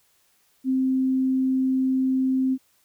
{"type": "tone", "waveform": "sine", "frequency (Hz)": 261.6, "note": "C4", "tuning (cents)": 0, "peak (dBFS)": -19, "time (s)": [0.64, 2.58], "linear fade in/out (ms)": 50, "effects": ["white hiss -64 dBFS RMS until 2.84 s"]}